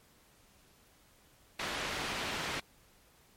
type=low-pass noise; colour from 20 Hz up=white; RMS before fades=-37 dBFS; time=1.59-2.6 s; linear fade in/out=5 ms; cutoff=3000 Hz; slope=12 dB/octave; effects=pink hiss -64 dBFS RMS until 3.36 s + MP3 64 kbps